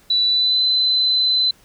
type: tone with pitch glide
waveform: sine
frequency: 3957 to 4035 Hz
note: B7 to B7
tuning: +3 to +36 cents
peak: -14 dBFS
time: 0.1-1.51 s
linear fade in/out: 5 ms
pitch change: +33 cents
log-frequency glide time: 0.26-0.63 s
effects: pink hiss -53 dBFS RMS until 1.64 s